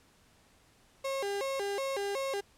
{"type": "tone with vibrato", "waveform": "35% pulse", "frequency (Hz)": 466.2, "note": "A#4", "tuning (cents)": 0, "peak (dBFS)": -30, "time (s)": [1.04, 2.41], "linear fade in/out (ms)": 10, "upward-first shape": "square", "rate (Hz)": 2.7, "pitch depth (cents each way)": 260, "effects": ["pink hiss -64 dBFS RMS until 2.57 s", "low-pass 11000 Hz 12 dB/octave"]}